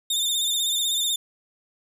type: tone with vibrato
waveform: sawtooth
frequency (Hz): 3614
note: A7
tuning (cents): +46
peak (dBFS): -19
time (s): 0.1-1.16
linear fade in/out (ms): 5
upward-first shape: sine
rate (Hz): 16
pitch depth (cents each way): 52
effects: none